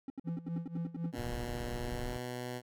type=tone bursts; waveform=triangle; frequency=269.6 Hz; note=C#4; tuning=48 cents flat; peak=-35 dBFS; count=12; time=0.08-1.157 s; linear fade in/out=2 ms; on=21 ms; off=75 ms
type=tone with tremolo; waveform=triangle; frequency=168.3 Hz; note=E3; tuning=36 cents sharp; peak=-31 dBFS; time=0.24-1.13 s; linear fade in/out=50 ms; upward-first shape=sine; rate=4 Hz; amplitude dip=85%
type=tone with pitch glide; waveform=10% pulse; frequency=120.4 to 123.71 Hz; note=B2 to B2; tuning=-44 to +3 cents; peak=-30 dBFS; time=1.12-2.62 s; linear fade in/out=50 ms; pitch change=+47 cents; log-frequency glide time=1.77-2.21 s
type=noise; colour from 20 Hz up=brown; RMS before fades=-41 dBFS; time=1.18-2.18 s; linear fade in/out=2 ms
effects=none